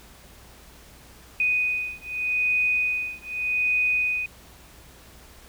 sine beating tone pair, 2489 / 2489.83 Hz, D#7 / D#7, 0 / +1 cents, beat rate 0.83 Hz, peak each -25 dBFS, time 1.4-4.26 s, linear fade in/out 2 ms, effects added 60 Hz sine -52 dBFS peak until 5.48 s + pink hiss -50 dBFS RMS until 5.48 s

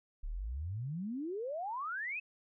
sine exponential sweep, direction up, 32.7 to 2637 Hz, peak -36 dBFS, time 0.23-2.2 s, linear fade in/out 10 ms, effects none

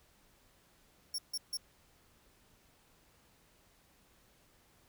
sawtooth tone bursts, 5490 Hz, F8, 31 cents flat, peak -32 dBFS, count 3, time 1.14-1.572 s, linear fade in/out 5 ms, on 44 ms, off 150 ms, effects pink hiss -67 dBFS RMS until 4.88 s

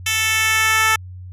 10% pulse tone with high-pass filter sweep, 440.2 Hz, A4, 1 cent sharp, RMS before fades -17 dBFS, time 0.06-0.96 s, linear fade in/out 5 ms, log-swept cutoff 2900 to 1200 Hz, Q 1.2, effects added 91 Hz sine -32 dBFS peak until 1.32 s + resampled to 32000 Hz

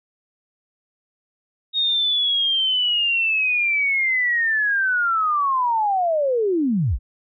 sine linear sweep, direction down, 3739 to 36.71 Hz, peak -17 dBFS, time 1.73-6.99 s, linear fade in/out 50 ms, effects none

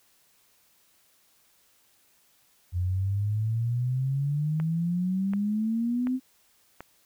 sine exponential sweep, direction up, 87.31 to 261.5 Hz, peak -24 dBFS, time 2.72-6.2 s, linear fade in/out 50 ms
click train, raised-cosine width 0.5 ms, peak -24 dBFS, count 4, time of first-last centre 4.6-6.806 s, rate 1.36 Hz
effects white hiss -64 dBFS RMS until 7.05 s

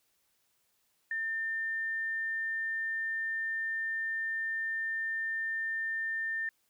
sine tone, 1800 Hz, A6, 39 cents sharp, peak -31 dBFS, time 1.11-6.49 s, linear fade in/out 2 ms, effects white hiss -74 dBFS RMS until 6.69 s

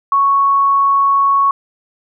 sine tone, 1108.7 Hz, C#6, in tune, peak -9 dBFS, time 0.12-1.51 s, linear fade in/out 2 ms, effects none

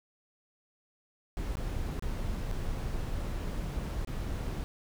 brown noise with dropouts, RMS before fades -34 dBFS, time 1.37-4.64 s, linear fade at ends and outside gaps 0 ms, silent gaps 1.554-1.57 / 1.995-2.024 / 2.513-2.52 / 4.048-4.073 s, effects none

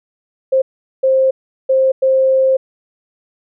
sine tone bursts at uneven times, 528 Hz, C5, 16 cents sharp, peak -9 dBFS, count 4, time 0.52-0.62 / 1.03-1.31 / 1.69-1.92 / 2.02-2.57 s, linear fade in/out 10 ms, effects none

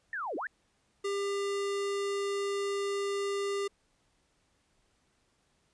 sine linear two-way sweep, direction down then up, 1856 to 261.6 to 1856 Hz, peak -33 dBFS, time 0.13-0.47 s, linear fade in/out 2 ms, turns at 0.36 s
square tone, 399.8 Hz, G4, 34 cents sharp, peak -31 dBFS, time 1.04-3.68 s, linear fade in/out 10 ms
effects pink hiss -72 dBFS RMS until 5.73 s + resampled to 22050 Hz

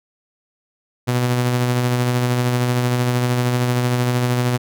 sawtooth tone with tremolo, 123.4 Hz, B2, 1 cent flat, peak -11 dBFS, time 1.07-4.58 s, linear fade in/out 20 ms, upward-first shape sine, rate 13 Hz, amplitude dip 30%, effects none

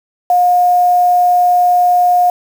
sine tone with quantisation, 715 Hz, F5, 41 cents sharp, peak -7 dBFS, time 0.3-2.3 s, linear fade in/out 2 ms, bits 5, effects none

